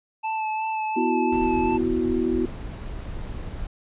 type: tone with vibrato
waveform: square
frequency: 874 Hz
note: A5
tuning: 12 cents flat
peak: -25 dBFS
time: 0.23-1.78 s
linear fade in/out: 20 ms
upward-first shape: sine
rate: 2.8 Hz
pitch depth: 17 cents each way
type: chord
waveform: sine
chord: B suspended fourth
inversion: none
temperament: equal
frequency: 246.9 / 329.6 / 370 Hz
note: B3 / E4 / F#4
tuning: 0 / 0 / 0 cents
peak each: -25 dBFS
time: 0.96-2.46 s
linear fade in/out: 10 ms
type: noise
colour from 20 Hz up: brown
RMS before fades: -33 dBFS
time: 1.32-3.67 s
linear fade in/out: 5 ms
effects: resampled to 8000 Hz